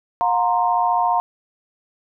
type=chord; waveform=sine; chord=F suspended fourth; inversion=none; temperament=equal with one note detuned; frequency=716.8 / 932.3 / 1046.5 Hz; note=F5 / Bb5 / C6; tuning=+45 / 0 / 0 cents; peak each=-19 / -19 / -23 dBFS; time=0.21-1.2 s; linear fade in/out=0 ms; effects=none